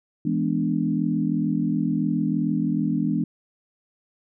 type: chord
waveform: sine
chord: E dominant seventh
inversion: none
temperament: equal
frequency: 164.81 / 207.7 / 246.9 / 293.7 Hz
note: E3 / G#3 / B3 / D4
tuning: 0 / 0 / 0 / 0 cents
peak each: -26 dBFS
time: 0.25-3.24 s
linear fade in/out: 5 ms
effects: none